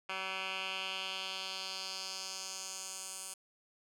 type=tone with band-pass filter sweep; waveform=10% pulse; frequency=190 Hz; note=F#3; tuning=46 cents sharp; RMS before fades=-41 dBFS; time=0.09-3.34 s; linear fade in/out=5 ms; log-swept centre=2100 to 8800 Hz; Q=2.2; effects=none